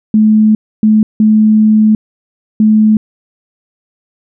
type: tone bursts at uneven times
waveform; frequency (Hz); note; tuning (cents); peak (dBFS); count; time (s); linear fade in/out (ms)
sine; 215.7; A3; -34; -4; 4; 0.14-0.55 / 0.83-1.03 / 1.2-1.95 / 2.6-2.97; 2
effects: none